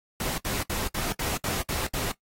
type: noise bursts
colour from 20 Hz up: pink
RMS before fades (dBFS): -30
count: 8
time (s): 0.2-2.116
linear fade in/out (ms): 2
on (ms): 180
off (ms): 68
effects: noise-tail reverb RT60 0.1 s tail -19 dB re dry + AAC 48 kbps